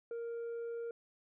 sine tone with tanh clipping, 466.2 Hz, A#4, in tune, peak -39 dBFS, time 0.11-0.91 s, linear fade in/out 2 ms, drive 3 dB, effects none

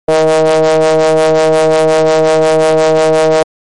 square ring-modulated tone, 78.6 Hz, D#2, 18 cents sharp, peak -4 dBFS, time 0.08-3.43 s, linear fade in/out 5 ms, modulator 553 Hz, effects MP3 48 kbps

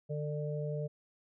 harmonic tone, 149 Hz, D3, 25 cents sharp, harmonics 1 / 3 / 4, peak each -35 / -40 / -41 dBFS, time 0.09-0.88 s, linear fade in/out 20 ms, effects none

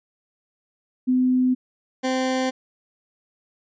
sine / 20% pulse tone pair in turn, 254.2 / 259.2 Hz, C4 / C4, -50 / -16 cents, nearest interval unison, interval 34 cents, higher second, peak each -16 dBFS, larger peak neither, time 1.07-1.55 / 2.03-2.51 s, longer neither, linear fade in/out 20 ms, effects resampled to 16000 Hz

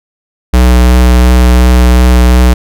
square tone with vibrato, 61.74 Hz, B1, in tune, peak -3 dBFS, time 0.53-2.54 s, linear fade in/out 10 ms, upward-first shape sine, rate 2.8 Hz, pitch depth 13 cents each way, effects none

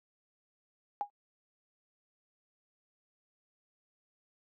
sine tone with exponential decay, 817 Hz, G#5, 29 cents flat, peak -26 dBFS, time 1.01-1.1 s, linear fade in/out 0 ms, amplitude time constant 18 ms, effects noise-tail reverb RT60 0.1 s tail -23 dB re dry + high-pass 300 Hz 12 dB/octave

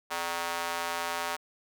square tone with high-pass filter, 85 Hz, F2, 46 cents flat, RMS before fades -33 dBFS, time 0.1-1.37 s, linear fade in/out 20 ms, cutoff 870 Hz, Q 1.3, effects none

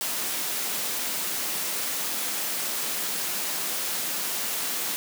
white high-pass noise, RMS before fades -29 dBFS, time 0.01-4.96 s, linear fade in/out 0 ms, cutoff 160 Hz, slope 24 dB/octave, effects none

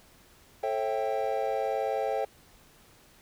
triangle chord, A dominant seventh, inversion none, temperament equal with one note detuned, 440 / 540.8 / 659.3 / 784 Hz, A4 / C#5 / E5 / G5, 0 / -43 / 0 / 0 cents, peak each -31 / -30 / -32 / -30 dBFS, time 0.63-2.25 s, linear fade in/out 5 ms, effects pink hiss -58 dBFS RMS until 3.21 s

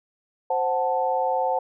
sine chord, F# diminished, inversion second, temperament equal, 523.3 / 740 / 880 Hz, C5 / F#5 / A5, 0 / 0 / 0 cents, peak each -25 dBFS, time 0.5-1.59 s, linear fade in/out 5 ms, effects none

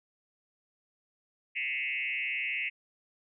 sine tone with frequency modulation, 2379 Hz, D7, 22 cents sharp, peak -30 dBFS, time 1.55-2.7 s, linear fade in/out 20 ms, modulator 133 Hz, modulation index 2.8, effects none

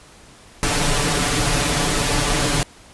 pink noise with comb filter, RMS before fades -19 dBFS, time 0.63-2.63 s, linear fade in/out 0 ms, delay 6.9 ms, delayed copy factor +0.85, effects pink hiss -46 dBFS RMS until 2.93 s + resampled to 24000 Hz

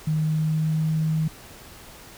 sine tone with pitch glide, 155.56 to 157.64 Hz, D#3 to D#3, 0 to +23 cents, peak -20 dBFS, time 0.07-1.28 s, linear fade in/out 5 ms, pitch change +23 cents, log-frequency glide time 0.18-0.9 s, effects pink hiss -45 dBFS RMS until 2.17 s

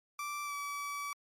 30% pulse tone with pitch glide, 1170 to 1147.2 Hz, D6 to D6, -7 to -41 cents, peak -34 dBFS, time 0.19-1.13 s, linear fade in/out 2 ms, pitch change -34 cents, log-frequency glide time 0.44-0.54 s, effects MP3 64 kbps

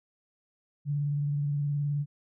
sine tone with vibrato, 144.7 Hz, D3, 25 cents flat, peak -26 dBFS, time 0.85-2.06 s, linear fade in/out 50 ms, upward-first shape sine, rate 19 Hz, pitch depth 32 cents each way, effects none

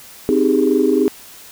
sine chord, Ab major seventh, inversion first, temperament equal, 261.6 / 311.1 / 392 / 415.3 Hz, C4 / Eb4 / G4 / Ab4, 0 / 0 / 0 / 0 cents, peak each -17 dBFS, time 0.29-1.08 s, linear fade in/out 0 ms, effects tanh soft clip ceiling -2 dBFS + white hiss -40 dBFS RMS until 1.51 s

